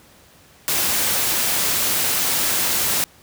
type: noise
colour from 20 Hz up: white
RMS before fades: -20 dBFS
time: 0.68-3.04 s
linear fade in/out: 0 ms
effects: pink hiss -50 dBFS RMS until 3.22 s + high-pass 60 Hz 12 dB/octave